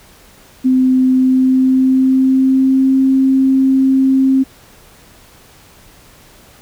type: tone with pitch glide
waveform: sine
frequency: 258.1 to 265.8 Hz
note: C4 to C4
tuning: -23 to +27 cents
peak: -8 dBFS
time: 0.64-4.44 s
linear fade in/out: 20 ms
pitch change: +50 cents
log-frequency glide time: 1.09-2.96 s
effects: pink hiss -44 dBFS RMS until 6.61 s